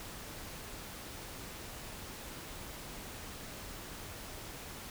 silence, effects pink hiss -46 dBFS RMS until 4.9 s

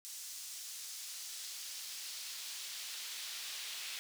brown noise with high-pass filter sweep, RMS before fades -45 dBFS, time 0.05-3.99 s, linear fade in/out 0 ms, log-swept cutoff 6400 to 3300 Hz, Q 1.1, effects none

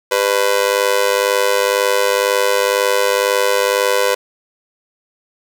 sawtooth tone with amplitude modulation, 500 Hz, B4, 21 cents sharp, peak -5 dBFS, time 0.11-4.15 s, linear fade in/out 10 ms, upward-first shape sine, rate 102 Hz, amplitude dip 95%, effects none

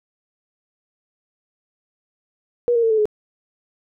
sine tone with pitch steps, 481 / 466 / 451.4 / 437.3 / 423.6 Hz, B4 / A#4 / A4 / A4 / G#4, -46 / -1 / +44 / -11 / +34 cents, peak -14 dBFS, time 2.68-3.055 s, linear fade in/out 0 ms, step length 75 ms, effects none

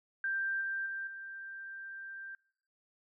sine tone with level steps, 1577 Hz, G6, 10 cents sharp, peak -31 / -33 / -36 / -42 dBFS, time 0.24-2.35 s, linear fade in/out 2 ms, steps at 0.61 / 0.86 / 1.07 s, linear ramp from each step 2 ms, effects noise-tail reverb RT60 0.6 s tail -24 dB re dry

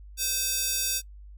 square tone with high-pass filter, 517 Hz, C5, 21 cents flat, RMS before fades -28 dBFS, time 0.17-1.02 s, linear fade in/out 50 ms, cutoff 5400 Hz, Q 0.91, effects noise-tail reverb RT60 0.1 s tail -24 dB re dry + added 50 Hz sine -43 dBFS peak until 1.37 s

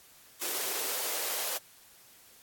white noise with high-pass filter sweep, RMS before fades -33 dBFS, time 0.41-1.58 s, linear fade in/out 10 ms, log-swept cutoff 370 to 560 Hz, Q 2.2, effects white hiss -57 dBFS RMS until 2.42 s + AAC 64 kbps

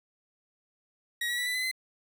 30% pulse tone with pitch steps, 1900 / 1928.7 / 1957.9 / 1987.6 / 2018 / 2048 Hz, A#6 / B6 / B6 / B6 / B6 / C7, +33 / -42 / -16 / +11 / +37 / -38 cents, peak -26 dBFS, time 1.21-1.714 s, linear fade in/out 5 ms, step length 84 ms, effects none

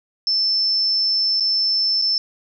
sine tone with dropouts, 5300 Hz, E8, 9 cents sharp, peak -16 dBFS, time 0.27-2.18 s, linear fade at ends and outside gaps 1 ms, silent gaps 1.399-1.406 / 2.016-2.021 s, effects none

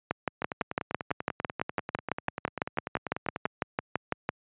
two click trains, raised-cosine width 0.5 ms, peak -17 / -11 dBFS, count 32 / 26, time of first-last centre 0.42-3.459 / 0.11-4.291 s, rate 10.2 / 5.98 Hz, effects high-pass 100 Hz 12 dB/octave + resampled to 8000 Hz

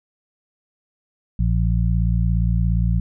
harmonic tone, 57.2 Hz, A#1, 32 cents flat, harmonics 1 / 2 / 3, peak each -18 / -21 / -23 dBFS, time 1.39-3 s, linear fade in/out 5 ms, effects none

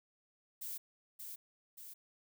violet noise with echo, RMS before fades -43 dBFS, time 0.61-0.78 s, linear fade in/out 10 ms, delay 580 ms, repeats 2, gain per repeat -4 dB, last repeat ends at 1.94 s, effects none

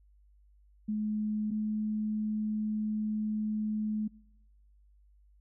sine tone pair in turn, 212.9 / 214.1 Hz, G#3 / A3, +43 / -47 cents, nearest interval unison, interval 10 cents, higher second, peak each -29 / -29 dBFS, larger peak neither, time 0.88-1.51 / 1.51-4.08 s, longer second, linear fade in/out 10 ms, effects noise-tail reverb RT60 1.0 s tail -25 dB re dry + added 50 Hz sine -59 dBFS peak until 5.4 s

